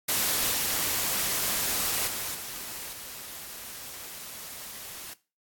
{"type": "noise with level steps", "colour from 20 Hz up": "white", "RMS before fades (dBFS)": [-26, -28, -33, -38, -41], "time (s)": [0.08, 5.14], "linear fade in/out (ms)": 10, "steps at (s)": [0.51, 2.07, 2.34, 2.92], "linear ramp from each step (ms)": 10, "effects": ["noise-tail reverb RT60 0.3 s tail -18 dB re dry", "AAC 64 kbps"]}